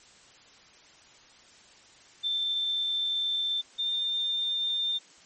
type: tone pair in turn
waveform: sine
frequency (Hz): 3556 / 3604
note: A7 / A7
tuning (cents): +18 / +41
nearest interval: unison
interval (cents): 23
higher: second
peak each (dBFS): -26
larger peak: neither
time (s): 2.23-3.62 / 3.78-4.99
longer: first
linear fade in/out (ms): 20
effects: white hiss -55 dBFS RMS until 5.25 s + MP3 32 kbps